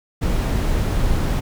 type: noise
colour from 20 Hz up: brown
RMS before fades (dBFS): -19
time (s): 0.21-1.41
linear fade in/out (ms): 20
effects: none

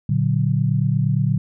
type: chord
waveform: sine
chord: Bb augmented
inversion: none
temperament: equal with one note detuned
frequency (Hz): 116.54 / 145.15 / 185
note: Bb2 / D3 / F#3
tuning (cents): 0 / -20 / 0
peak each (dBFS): -20 / -19 / -23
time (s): 0.09-1.38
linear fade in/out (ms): 5
effects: none

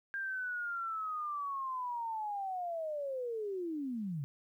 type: linear sweep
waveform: sine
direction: down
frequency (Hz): 1605 to 132.2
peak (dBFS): -35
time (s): 0.14-4.24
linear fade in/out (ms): 0
effects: 12-bit

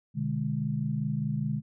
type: chord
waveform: sine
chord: G# diminished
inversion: first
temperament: just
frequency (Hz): 124.59 / 149.51 / 207.7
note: B2 / D3 / G#3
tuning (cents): +16 / +31 / 0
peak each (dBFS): -33 / -30 / -32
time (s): 0.14-1.62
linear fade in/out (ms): 50
effects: none

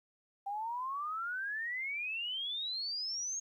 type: exponential sweep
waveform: sine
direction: up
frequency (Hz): 784 to 6610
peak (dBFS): -35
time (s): 0.46-3.4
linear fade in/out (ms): 10
effects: 12-bit

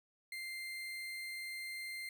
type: tone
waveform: 35% pulse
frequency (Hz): 2093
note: C7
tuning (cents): 0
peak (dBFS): -40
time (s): 0.32-2.09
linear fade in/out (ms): 2
effects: none

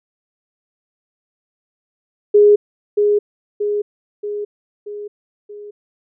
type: tone with echo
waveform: sine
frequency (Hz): 414.1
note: G#4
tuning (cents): -5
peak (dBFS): -6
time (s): 2.34-2.56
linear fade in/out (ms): 10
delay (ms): 630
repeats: 5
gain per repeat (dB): -5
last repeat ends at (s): 5.71
effects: none

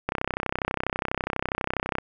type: click train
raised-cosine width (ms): 0.5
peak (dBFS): -10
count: 62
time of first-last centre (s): 0.09-1.984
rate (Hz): 32.2
effects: none

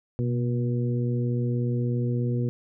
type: harmonic tone with a mistuned harmonic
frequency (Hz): 120.3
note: B2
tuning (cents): -45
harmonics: 1 / 2 / 3 / 4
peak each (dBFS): -24 / -30 / -34 / -36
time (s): 0.19-2.49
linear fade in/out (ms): 0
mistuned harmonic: 1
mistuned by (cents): +50
effects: none

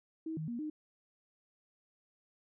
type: tone with pitch steps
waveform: sine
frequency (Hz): 320.7 / 157.2 / 237 / 305.7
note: E4 / D#3 / A#3 / D#4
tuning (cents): -48 / +18 / +29 / -30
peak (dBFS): -36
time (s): 0.26-0.7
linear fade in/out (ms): 5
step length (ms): 110
effects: none

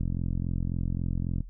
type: click train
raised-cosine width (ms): 5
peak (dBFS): -18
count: 62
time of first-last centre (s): 0.01-1.406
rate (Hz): 43.7
effects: noise-tail reverb RT60 0.1 s tail -18 dB re dry + added 40 Hz sine -40 dBFS peak until 1.49 s

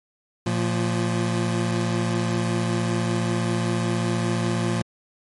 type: tone pair together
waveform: 25% pulse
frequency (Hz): 114.68 / 174.61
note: A#2 / F3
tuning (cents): -28 / 0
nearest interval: perfect fifth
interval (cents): 728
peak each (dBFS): -20 / -21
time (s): 0.46-4.82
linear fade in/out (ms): 5
effects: MP3 48 kbps

